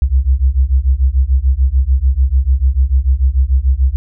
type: beating tone pair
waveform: sine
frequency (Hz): 62.5 / 69.3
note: B1 / C#2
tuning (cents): +21 / 0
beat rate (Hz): 6.8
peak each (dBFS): -12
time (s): 0.02-3.96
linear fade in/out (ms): 0
effects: none